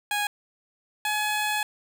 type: tone pair in turn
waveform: 15% pulse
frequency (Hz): 827 / 845.8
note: G#5 / G#5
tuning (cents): -8 / +31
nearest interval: unison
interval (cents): 39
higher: second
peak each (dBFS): -18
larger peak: neither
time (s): 0.11-0.27 / 1.05-1.63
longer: second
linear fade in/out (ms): 2
effects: none